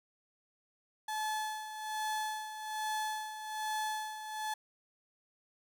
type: tone with tremolo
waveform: 35% pulse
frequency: 862 Hz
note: A5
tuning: 36 cents flat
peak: -31 dBFS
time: 1.08-4.54 s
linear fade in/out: 5 ms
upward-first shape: sine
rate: 1.2 Hz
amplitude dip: 65%
effects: none